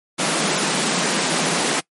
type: high-pass noise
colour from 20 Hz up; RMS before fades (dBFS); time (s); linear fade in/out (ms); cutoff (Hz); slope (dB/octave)
pink; -20; 0.18-1.81; 20; 150; 96
effects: noise-tail reverb RT60 0.1 s tail -22 dB re dry + MP3 48 kbps